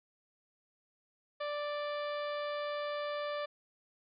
harmonic tone, 587.3 Hz, D5, in tune, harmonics 1 / 2 / 3 / 4 / 5 / 6 / 7 / 8, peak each -36 / -41 / -46 / -50 / -53 / -50 / -57 / -56 dBFS, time 1.4-3.46 s, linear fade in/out 10 ms, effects none

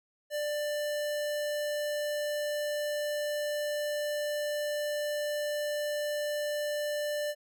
square tone, 592 Hz, D5, 14 cents sharp, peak -31 dBFS, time 0.3-7.35 s, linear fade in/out 50 ms, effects none

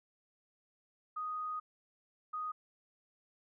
sine tone bursts at uneven times, 1244.5 Hz, D#6, in tune, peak -36 dBFS, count 2, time 1.16-1.6 / 2.33-2.52 s, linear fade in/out 10 ms, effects none

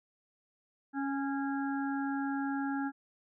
harmonic tone with a mistuned harmonic, 276.3 Hz, C#4, 6 cents flat, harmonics 1 / 3 / 5 / 6, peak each -32 / -39 / -43 / -43 dBFS, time 0.93-2.92 s, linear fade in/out 50 ms, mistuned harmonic 6, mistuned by -16 cents, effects none

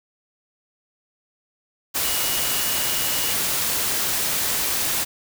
sine tone in noise, 2898 Hz, F#7, 37 cents flat, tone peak -32 dBFS, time 2.03-3.35 s, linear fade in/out 20 ms, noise white, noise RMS -23 dBFS, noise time 1.94-5.05 s, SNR -12 dB, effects none

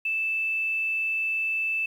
sine tone with quantisation, 2637 Hz, E7, in tune, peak -24 dBFS, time 0.05-1.86 s, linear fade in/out 5 ms, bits 9, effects none

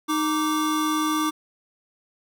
square tone pair together, 309.4 / 1168.1 Hz, D#4 / D6, -10 / -10 cents, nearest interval octave + major seventh, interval 2300 cents, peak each -24 / -26 dBFS, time 0.08-1.31 s, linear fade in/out 20 ms, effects none

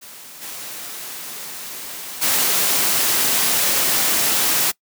white noise with level steps, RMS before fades -39 / -32 / -18 dBFS, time 0.01-4.72 s, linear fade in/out 20 ms, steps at 0.41 / 2.21 s, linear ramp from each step 20 ms, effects noise-tail reverb RT60 0.1 s tail -23 dB re dry + high-pass 150 Hz 12 dB/octave

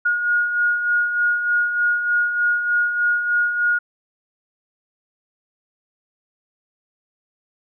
sine beating tone pair, 1435 / 1438.3 Hz, F6 / F#6, +47 / -49 cents, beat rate 3.3 Hz, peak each -26 / -17 dBFS, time 0.05-3.79 s, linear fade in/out 10 ms, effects none

